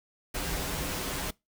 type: noise with comb filter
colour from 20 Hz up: pink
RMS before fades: -33 dBFS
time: 0.34-1.31 s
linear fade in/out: 10 ms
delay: 9 ms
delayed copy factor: -0.6
effects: noise-tail reverb RT60 0.2 s tail -23 dB re dry